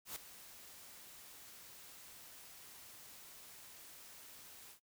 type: noise with ADSR envelope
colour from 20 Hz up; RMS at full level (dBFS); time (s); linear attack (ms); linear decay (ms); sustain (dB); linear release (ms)
white; -43; 0.05-4.8; 110; 4; -13; 95
effects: noise-tail reverb RT60 0.1 s tail -21 dB re dry